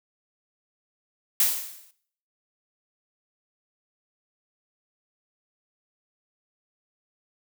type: noise with exponential decay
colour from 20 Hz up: blue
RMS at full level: -18 dBFS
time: 1.4-1.91 s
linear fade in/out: 2 ms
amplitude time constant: 110 ms
effects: noise-tail reverb RT60 0.6 s tail -17 dB re dry